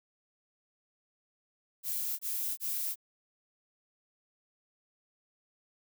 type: noise bursts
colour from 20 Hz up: violet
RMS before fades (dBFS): -34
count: 3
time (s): 1.83-2.958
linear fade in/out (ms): 50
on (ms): 360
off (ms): 24
effects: none